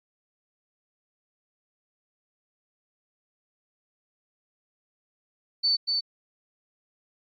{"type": "tone with echo", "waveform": "sine", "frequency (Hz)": 4514, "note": "C#8", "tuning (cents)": 31, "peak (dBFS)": -20, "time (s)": [5.63, 5.77], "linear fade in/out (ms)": 20, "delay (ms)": 240, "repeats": 1, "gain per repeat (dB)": -3, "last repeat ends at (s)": 6.01, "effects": ["AAC 64 kbps"]}